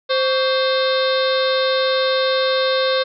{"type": "harmonic tone with a mistuned harmonic", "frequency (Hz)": 523.3, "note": "C5", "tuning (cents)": 0, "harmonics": [1, 2, 3, 4, 5, 6, 7, 8, 9, 10], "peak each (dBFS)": [-17, -25, -26, -32, -34, -36, -24, -27, -36, -38], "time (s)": [0.09, 3.04], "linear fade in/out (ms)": 20, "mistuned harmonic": 2, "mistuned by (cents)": 130, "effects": []}